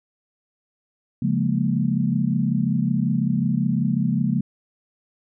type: chord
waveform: sine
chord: Bb minor seventh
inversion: first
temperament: equal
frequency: 138.59 / 174.61 / 207.7 / 233.1 Hz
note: Db3 / F3 / Ab3 / Bb3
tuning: 0 / 0 / 0 / 0 cents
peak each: -24 dBFS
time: 1.22-4.41 s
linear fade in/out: 5 ms
effects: none